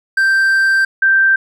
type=tone pair in turn; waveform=triangle / sine; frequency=1568 / 1568 Hz; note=G6 / G6; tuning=0 / 0 cents; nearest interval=unison; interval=0 cents; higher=neither; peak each=-8 dBFS; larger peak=neither; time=0.17-0.85 / 1.02-1.36 s; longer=first; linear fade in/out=5 ms; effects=none